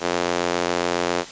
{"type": "tone with high-pass filter", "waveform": "sawtooth", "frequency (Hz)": 87.31, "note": "F2", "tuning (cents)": 0, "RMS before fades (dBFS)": -23, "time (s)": [0, 1.25], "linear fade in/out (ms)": 50, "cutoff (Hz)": 420, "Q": 1.1, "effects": ["white hiss -38 dBFS RMS until 1.31 s", "resampled to 16000 Hz"]}